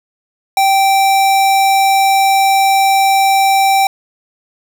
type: tone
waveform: square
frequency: 780 Hz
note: G5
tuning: 9 cents flat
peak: -9 dBFS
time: 0.57-3.87 s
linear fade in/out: 2 ms
effects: none